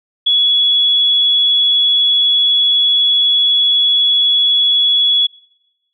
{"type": "tone", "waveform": "sine", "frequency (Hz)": 3378, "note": "G#7", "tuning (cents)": 29, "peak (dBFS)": -9, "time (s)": [0.26, 5.27], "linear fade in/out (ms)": 10, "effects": ["noise-tail reverb RT60 1.0 s tail -23 dB re dry"]}